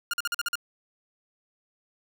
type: tone bursts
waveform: sawtooth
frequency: 1414 Hz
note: F6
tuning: 21 cents sharp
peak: -22 dBFS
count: 7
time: 0.11-0.555 s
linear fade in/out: 2 ms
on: 25 ms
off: 45 ms
effects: none